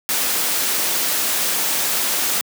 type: noise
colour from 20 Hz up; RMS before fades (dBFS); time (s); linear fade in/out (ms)
white; -20; 0.09-2.41; 0
effects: high-pass 200 Hz 12 dB/octave